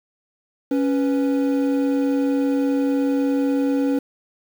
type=tone pair together; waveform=triangle; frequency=277.5 / 493.9 Hz; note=C#4 / B4; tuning=+2 / 0 cents; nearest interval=minor seventh; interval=998 cents; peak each=-16 / -23 dBFS; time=0.71-3.99 s; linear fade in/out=5 ms; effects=7-bit